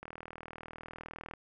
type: click train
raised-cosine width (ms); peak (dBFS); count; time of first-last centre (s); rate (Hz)
0.5; -28; 53; 0.03-1.337; 39.8
effects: none